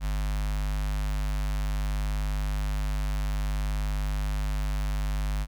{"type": "tone with notch filter", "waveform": "square", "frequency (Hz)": 50.3, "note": "G1", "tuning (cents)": 45, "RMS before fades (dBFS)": -28, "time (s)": [0, 5.47], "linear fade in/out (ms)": 50, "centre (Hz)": 380, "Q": 0.68, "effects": []}